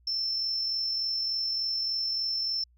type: tone with amplitude modulation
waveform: sine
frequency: 5340 Hz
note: E8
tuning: 22 cents sharp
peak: -25 dBFS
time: 0.07-2.64 s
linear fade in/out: 5 ms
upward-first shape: sine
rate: 43.4 Hz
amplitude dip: 30%
effects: tanh soft clip ceiling -22 dBFS + added 60 Hz sine -59 dBFS peak until 2.77 s